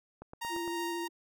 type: click train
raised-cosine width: 1 ms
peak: -31 dBFS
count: 5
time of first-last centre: 0.22-0.678 s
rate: 8.74 Hz
type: tone with tremolo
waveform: sawtooth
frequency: 932.3 Hz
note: A#5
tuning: in tune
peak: -31 dBFS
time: 0.41-1.08 s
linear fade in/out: 10 ms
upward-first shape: sine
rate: 3 Hz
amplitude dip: 30%
type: tone with vibrato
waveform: sine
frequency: 342.2 Hz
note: F4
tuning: 35 cents flat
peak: -35 dBFS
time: 0.49-1.09 s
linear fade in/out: 50 ms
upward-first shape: sine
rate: 13 Hz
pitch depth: 24 cents each way
effects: none